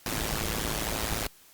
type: noise with amplitude modulation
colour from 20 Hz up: pink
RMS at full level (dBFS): -27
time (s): 0.06-1.27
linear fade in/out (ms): 2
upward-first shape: sine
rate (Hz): 109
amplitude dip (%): 85
effects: white hiss -56 dBFS RMS until 1.53 s + Opus 48 kbps